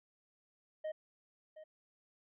triangle tone with echo, 622.3 Hz, D#5, in tune, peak -35 dBFS, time 0.84-0.92 s, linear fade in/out 10 ms, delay 720 ms, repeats 1, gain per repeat -13 dB, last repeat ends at 1.64 s, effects resampled to 8000 Hz

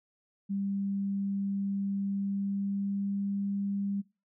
sine tone with pitch glide, 197.9 to 199.39 Hz, G3 to G3, +17 to +30 cents, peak -29 dBFS, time 0.49-4.02 s, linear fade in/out 20 ms, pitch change +13 cents, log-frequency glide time 2.09-3.34 s, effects noise-tail reverb RT60 0.3 s tail -23 dB re dry

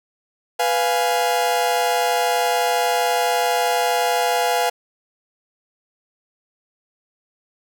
40% pulse chord, F diminished, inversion second, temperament equal, 493.9 / 698.5 / 830.6 Hz, Cb5 / F5 / Ab5, 0 / 0 / 0 cents, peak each -22 / -20 / -21 dBFS, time 0.59-4.7 s, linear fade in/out 10 ms, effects none

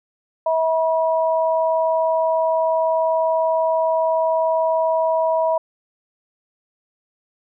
sine tone pair together, 646.3 / 967 Hz, E5 / B5, -34 / -37 cents, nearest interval perfect fifth, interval 697 cents, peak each -17 / -21 dBFS, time 0.46-5.58 s, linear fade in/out 5 ms, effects none

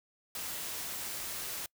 white noise, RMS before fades -39 dBFS, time 0.35-1.66 s, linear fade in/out 2 ms, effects noise-tail reverb RT60 0.1 s tail -25 dB re dry

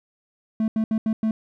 triangle tone bursts at uneven times, 220 Hz, A3, in tune, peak -17 dBFS, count 5, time 0.6-0.68 / 0.76-0.84 / 0.91-0.98 / 1.06-1.13 / 1.23-1.31 s, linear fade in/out 2 ms, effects none

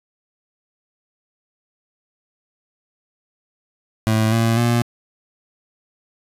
25% pulse tone with pitch steps, 110 / 114.27 / 118.72 Hz, A2 / A#2 / A#2, 0 / -34 / +32 cents, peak -11 dBFS, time 4.07-4.82 s, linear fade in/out 0 ms, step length 250 ms, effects resampled to 32000 Hz + 7-bit

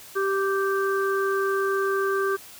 harmonic tone, 390.8 Hz, G4, 5 cents flat, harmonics 1 / 3 / 4, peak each -23 / -28 / -29 dBFS, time 0.15-2.37 s, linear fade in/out 20 ms, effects white hiss -45 dBFS RMS until 2.59 s

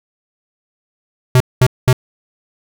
square tone bursts, 127.1 Hz, C3, 50 cents flat, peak -7 dBFS, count 3, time 1.35-1.929 s, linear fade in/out 2 ms, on 53 ms, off 210 ms, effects none

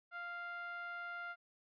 5% pulse tone with low-pass filter, 697 Hz, F5, 4 cents flat, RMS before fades -45 dBFS, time 0.11-1.36 s, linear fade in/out 50 ms, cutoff 1500 Hz, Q 3.2, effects resampled to 11025 Hz

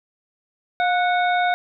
harmonic tone with a mistuned harmonic, 737 Hz, F#5, 7 cents flat, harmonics 1 / 2 / 3 / 5, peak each -18 / -24 / -28 / -32 dBFS, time 0.8-1.54 s, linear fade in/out 0 ms, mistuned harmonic 1, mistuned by -57 cents, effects none

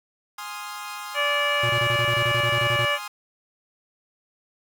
sawtooth chord, F minor seventh, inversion first, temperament equal, 830.6 / 1046.5 / 1244.5 / 1396.9 Hz, Ab5 / C6 / Eb6 / F6, 0 / 0 / 0 / 0 cents, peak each -35 / -34 / -34 / -37 dBFS, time 0.38-3.08 s, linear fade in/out 5 ms
harmonic tone, 580 Hz, D5, 22 cents flat, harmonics 1 / 2 / 3 / 4 / 5, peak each -27 / -27 / -27 / -27 / -27 dBFS, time 1.14-2.99 s, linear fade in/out 50 ms
square tone bursts, 120 Hz, B2, 49 cents flat, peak -26 dBFS, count 14, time 1.63-2.853 s, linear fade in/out 5 ms, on 66 ms, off 23 ms
effects none

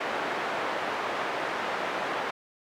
pink band-pass noise, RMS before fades -31 dBFS, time 0-2.31 s, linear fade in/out 10 ms, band 500 to 1900 Hz, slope 12 dB/octave, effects none

